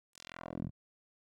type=tone with band-pass filter sweep; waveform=10% pulse; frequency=42.74 Hz; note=F1; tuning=37 cents flat; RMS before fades=-43 dBFS; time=0.13-0.71 s; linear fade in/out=50 ms; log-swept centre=9600 to 110 Hz; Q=1.4; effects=none